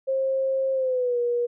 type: tone with pitch glide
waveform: sine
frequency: 533 to 480.4 Hz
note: C5 to B4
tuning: +32 to -48 cents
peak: -21 dBFS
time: 0.07-1.47 s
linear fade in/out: 20 ms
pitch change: -180 cents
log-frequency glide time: 0.73-1.19 s
effects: none